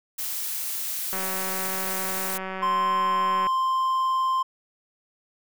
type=noise; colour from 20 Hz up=blue; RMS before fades=-30 dBFS; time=0.18-2.38 s; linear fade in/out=10 ms
type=click train; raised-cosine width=0.5 ms; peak=-18 dBFS; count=443; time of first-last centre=1.13-3.469 s; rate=189 Hz
type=tone; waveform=triangle; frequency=1046.5 Hz; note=C6; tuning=in tune; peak=-19 dBFS; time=2.62-4.43 s; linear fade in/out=10 ms
effects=none